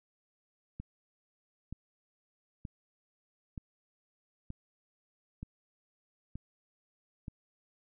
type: click train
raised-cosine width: 5 ms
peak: -28 dBFS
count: 8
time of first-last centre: 0.8-7.281 s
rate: 1.08 Hz
effects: none